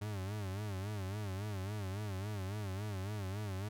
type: tone with vibrato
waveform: 40% pulse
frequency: 100 Hz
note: G2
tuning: 35 cents sharp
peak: -37 dBFS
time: 0.01-3.69 s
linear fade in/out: 10 ms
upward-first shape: sine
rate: 3.6 Hz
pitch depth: 120 cents each way
effects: none